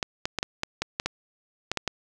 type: clicks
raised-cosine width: 0.2 ms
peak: -9 dBFS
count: 11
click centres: 0.028 / 0.255 / 0.387 / 0.429 / 0.634 / 0.82 / 0.999 / 1.06 / 1.716 / 1.773 / 1.877 s
effects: none